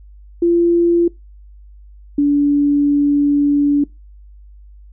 sine tone pair in turn, 342.6 / 287.9 Hz, F4 / D4, -33 / -34 cents, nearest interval minor third, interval 301 cents, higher first, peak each -10 dBFS, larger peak neither, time 0.42-1.08 / 2.18-3.84 s, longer second, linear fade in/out 5 ms, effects noise-tail reverb RT60 0.2 s tail -22 dB re dry + added 50 Hz sine -38 dBFS peak until 4.92 s

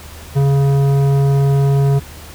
triangle tone with tanh clipping, 138.9 Hz, C#3, 4 cents sharp, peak -12 dBFS, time 0.35-2 s, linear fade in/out 20 ms, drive 17 dB, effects added 77 Hz sine -35 dBFS peak until 2.34 s + pink hiss -37 dBFS RMS until 2.34 s

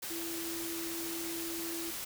sine tone in noise, 334 Hz, E4, 23 cents sharp, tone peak -39 dBFS, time 0.1-1.91 s, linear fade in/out 10 ms, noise white, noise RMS -40 dBFS, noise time 0.02-2.05 s, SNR -2 dB, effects none

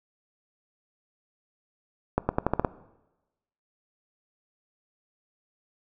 accelerating click train, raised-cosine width 1 ms, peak -8 dBFS, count 7, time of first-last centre 2.18-2.648 s, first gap 110 ms, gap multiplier 0.86, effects noise-tail reverb RT60 1.0 s tail -18 dB re dry

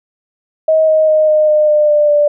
sine tone with pitch steps, 633 / 626.5 / 620 / 613.6 / 607.2 / 600.9 / 594.7 / 588.6 Hz, D#5 / D#5 / D#5 / D#5 / D#5 / D5 / D5 / D5, +30 / +12 / -6 / -24 / -42 / +40 / +22 / +4 cents, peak -7 dBFS, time 0.68-2.28 s, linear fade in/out 5 ms, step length 200 ms, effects none

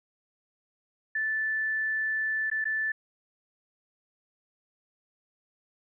sine tone with dropouts, 1755 Hz, A6, 5 cents flat, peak -26 dBFS, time 1.15-2.92 s, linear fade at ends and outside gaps 5 ms, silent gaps 2.501-2.514 / 2.643-2.653 s, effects none

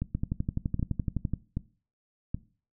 two click trains, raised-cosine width 5 ms, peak -16 / -17 dBFS, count 15 / 4, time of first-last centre 0.15-1.336 / 0.02-2.346 s, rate 11.8 / 1.29 Hz, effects noise-tail reverb RT60 0.4 s tail -19 dB re dry

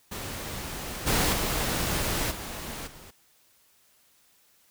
pink noise with level steps, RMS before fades -36 / -24 / -28 / -37 / -48 dBFS, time 0.11-3.11 s, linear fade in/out 10 ms, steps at 1.06 / 1.32 / 2.3 / 2.86 s, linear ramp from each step 20 ms, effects white hiss -63 dBFS RMS until 4.7 s

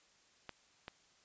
clicks, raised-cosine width 0.3 ms, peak -28 dBFS, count 2, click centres 0.493 / 0.881 s, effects white hiss -68 dBFS RMS until 1.24 s + resampled to 16000 Hz

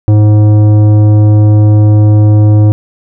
sine tone with tanh clipping, 105.6 Hz, G#2, 29 cents sharp, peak -4 dBFS, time 0.08-2.72 s, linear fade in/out 0 ms, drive 12 dB, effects none

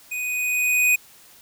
square tone with level ramp, 2489 Hz, D#7, in tune, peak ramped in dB -27 to -15 dBFS, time 0.11-0.96 s, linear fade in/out 10 ms, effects white hiss -50 dBFS RMS until 1.41 s

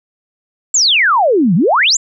sine exponential two-way sweep, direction down then up, 7700 to 155 to 7700 Hz, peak -8 dBFS, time 0.74-1.97 s, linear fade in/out 5 ms, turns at 1.55 s, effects none

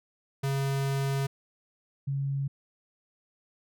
square / sine tone pair in turn, 137.2 / 138.31 Hz, C#3 / C#3, -17 / -4 cents, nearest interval unison, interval 13 cents, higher second, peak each -27 dBFS, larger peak neither, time 0.43-1.27 / 2.07-2.48 s, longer first, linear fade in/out 10 ms, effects none

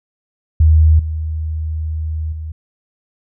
sine tone with level steps, 78.6 Hz, D#2, 18 cents sharp, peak -6 / -18 / -23 dBFS, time 0.6-2.52 s, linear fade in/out 5 ms, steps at 0.99 / 2.32 s, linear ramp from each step 5 ms, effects none

